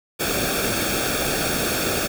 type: noise with comb filter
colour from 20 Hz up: pink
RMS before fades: -23 dBFS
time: 0.19-2.08 s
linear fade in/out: 20 ms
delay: 1 ms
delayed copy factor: -0.7
effects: none